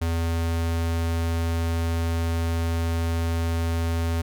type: tone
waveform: square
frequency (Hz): 83.2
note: E2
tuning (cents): +17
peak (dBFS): -23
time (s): 0.01-4.22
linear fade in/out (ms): 10
effects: none